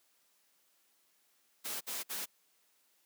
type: noise bursts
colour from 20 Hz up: white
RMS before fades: -39 dBFS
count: 3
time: 1.64-2.26 s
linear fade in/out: 20 ms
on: 170 ms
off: 55 ms
effects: white hiss -72 dBFS RMS until 3.05 s + high-pass 200 Hz 12 dB/octave